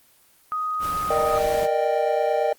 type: tone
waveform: sine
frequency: 1249 Hz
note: D#6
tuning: 6 cents sharp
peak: -23 dBFS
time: 0.52-1.38 s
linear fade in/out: 0 ms
type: noise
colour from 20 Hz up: pink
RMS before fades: -34 dBFS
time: 0.79-1.68 s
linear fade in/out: 50 ms
type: chord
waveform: triangle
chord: Eb major seventh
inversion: second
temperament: equal with one note detuned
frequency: 466.2 / 593.5 / 622.3 / 784 Hz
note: Bb4 / D5 / Eb5 / G5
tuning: 0 / +18 / 0 / 0 cents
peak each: -23 dBFS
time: 1.1-2.53 s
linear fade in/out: 5 ms
effects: white hiss -57 dBFS RMS until 2.58 s + Opus 24 kbps